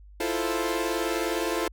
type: chord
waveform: sawtooth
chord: F major seventh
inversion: third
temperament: equal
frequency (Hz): 329.6 / 349.2 / 440 / 523.3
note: E4 / F4 / A4 / C5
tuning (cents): 0 / 0 / 0 / 0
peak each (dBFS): -27 / -27 / -27 / -29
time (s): 0.2-1.68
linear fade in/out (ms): 5
effects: added 50 Hz sine -46 dBFS peak until 1.72 s